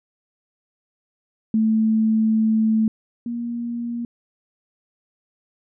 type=tone pair in turn; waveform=sine; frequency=220 / 236.4 Hz; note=A3 / A#3; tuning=0 / +24 cents; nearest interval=minor second; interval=124 cents; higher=second; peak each=-15 / -24 dBFS; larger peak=first; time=1.54-2.88 / 3.26-4.05 s; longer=first; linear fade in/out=2 ms; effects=none